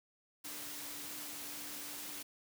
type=tone in noise; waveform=sine; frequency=293.7 Hz; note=D4; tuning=in tune; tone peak=-56 dBFS; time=0.44-2.23 s; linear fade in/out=10 ms; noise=white; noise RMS=-45 dBFS; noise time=0.44-2.23 s; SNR=-14 dB; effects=high-pass 100 Hz 12 dB/octave